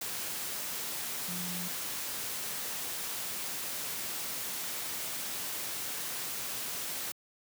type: tone in noise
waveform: sine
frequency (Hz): 177.7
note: F3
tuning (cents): +30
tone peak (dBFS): -39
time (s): 1.28-1.68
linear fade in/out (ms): 5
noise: white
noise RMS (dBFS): -37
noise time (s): 0.01-7.12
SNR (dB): -5
effects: high-pass 100 Hz 12 dB/octave